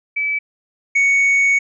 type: tone pair in turn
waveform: sine / triangle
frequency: 2300 / 2226 Hz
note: D7 / C#7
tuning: -37 / +7 cents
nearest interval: minor second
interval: 56 cents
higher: first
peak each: -17 / -10 dBFS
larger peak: second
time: 0.16-0.39 / 0.95-1.59 s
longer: second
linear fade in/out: 10 ms
effects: resampled to 22050 Hz